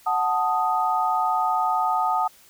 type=chord; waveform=sine; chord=D# diminished; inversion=first; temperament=equal; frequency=740 / 880 / 1244.5 Hz; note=F#5 / A5 / D#6; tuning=0 / 0 / 0 cents; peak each=-24 dBFS; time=0.06-2.28 s; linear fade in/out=10 ms; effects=white hiss -53 dBFS RMS until 2.49 s